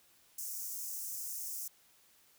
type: high-pass noise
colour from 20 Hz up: white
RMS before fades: -41 dBFS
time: 0.38-1.68 s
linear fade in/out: 5 ms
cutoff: 5600 Hz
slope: 48 dB/octave
effects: white hiss -66 dBFS RMS until 2.38 s